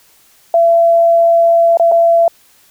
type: tone with dropouts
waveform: sine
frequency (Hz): 674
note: E5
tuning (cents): +38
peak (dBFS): -6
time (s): 0.54-2.28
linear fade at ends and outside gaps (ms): 2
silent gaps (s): 1.772-1.797 / 1.916-1.92
effects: white hiss -49 dBFS RMS until 2.7 s